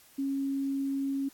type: tone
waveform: sine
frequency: 274.1 Hz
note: C#4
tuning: 19 cents flat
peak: -28 dBFS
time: 0.18-1.29 s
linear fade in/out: 10 ms
effects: white hiss -58 dBFS RMS until 1.33 s + AAC 64 kbps